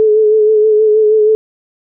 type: tone with vibrato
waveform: sine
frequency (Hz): 430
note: A4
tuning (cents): -40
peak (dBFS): -6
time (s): 0-1.35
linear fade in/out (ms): 0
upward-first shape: sine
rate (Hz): 6.3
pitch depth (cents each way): 32
effects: none